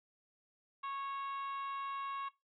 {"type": "harmonic tone with a mistuned harmonic", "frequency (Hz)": 551, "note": "C#5", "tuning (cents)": -11, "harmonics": [2, 3, 4, 5, 6, 7], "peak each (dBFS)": [-39, -54, -53, -53, -59, -60], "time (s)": [0.83, 2.29], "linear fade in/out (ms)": 10, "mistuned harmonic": 7, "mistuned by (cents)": -27, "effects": ["noise-tail reverb RT60 0.2 s tail -18 dB re dry"]}